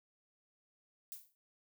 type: noise with exponential decay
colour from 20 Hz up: violet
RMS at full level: -43 dBFS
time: 1.12-1.35 s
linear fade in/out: 0 ms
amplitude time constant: 48 ms
effects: none